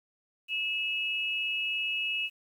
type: tone pair together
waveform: sine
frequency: 2615 / 2892 Hz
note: E7 / F#7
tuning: -15 / -40 cents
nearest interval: major second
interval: 175 cents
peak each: -30 / -33 dBFS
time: 0.48-2.3 s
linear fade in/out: 50 ms
effects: 10-bit